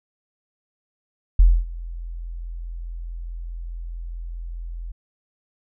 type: tone with ADSR envelope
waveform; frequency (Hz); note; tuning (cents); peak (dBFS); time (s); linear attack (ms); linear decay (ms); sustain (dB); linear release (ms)
sine; 42.36; E1; +48; -7; 1.39-4.92; 6; 250; -22; 9
effects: none